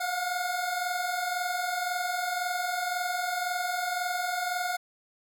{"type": "tone pair together", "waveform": "25% pulse", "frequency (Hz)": [703.1, 725], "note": ["F5", "F#5"], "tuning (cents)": [11, -35], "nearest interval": "minor second", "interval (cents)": 54, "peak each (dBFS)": [-30, -26], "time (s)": [0, 4.77], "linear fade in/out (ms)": 10, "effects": []}